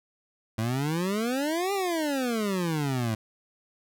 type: exponential two-way sweep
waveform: 25% pulse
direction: up then down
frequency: 107.3 to 406.5 to 107.3 Hz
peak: -22 dBFS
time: 0.58-3.15 s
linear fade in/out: 5 ms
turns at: 1.73 s
effects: none